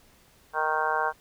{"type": "harmonic tone", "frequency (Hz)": 155.56, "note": "D#3", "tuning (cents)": 0, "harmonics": [3, 4, 5, 6, 7, 8, 9, 10], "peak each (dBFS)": [-34, -34, -30, -30, -30, -41, -33, -31], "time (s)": [0.53, 1.13], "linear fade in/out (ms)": 50, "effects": ["pink hiss -59 dBFS RMS until 1.2 s"]}